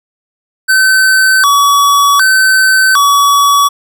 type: tone with vibrato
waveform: square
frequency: 1318.5 Hz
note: E6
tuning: in tune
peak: -6 dBFS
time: 0.68-3.69 s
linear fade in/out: 20 ms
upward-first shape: square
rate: 0.66 Hz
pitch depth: 260 cents each way
effects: none